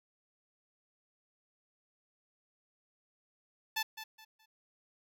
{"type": "tone with echo", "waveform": "10% pulse", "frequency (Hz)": 876, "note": "A5", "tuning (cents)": -8, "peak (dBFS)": -23, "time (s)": [3.76, 3.83], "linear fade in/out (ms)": 10, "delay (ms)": 210, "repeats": 3, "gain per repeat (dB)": -11, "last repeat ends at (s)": 4.46, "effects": []}